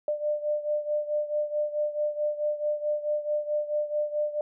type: beating tone pair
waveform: sine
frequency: 596 / 600.6 Hz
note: D5 / D5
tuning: +25 / +39 cents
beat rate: 4.6 Hz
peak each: -27 / -31 dBFS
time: 0.08-4.41 s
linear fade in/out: 2 ms
effects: none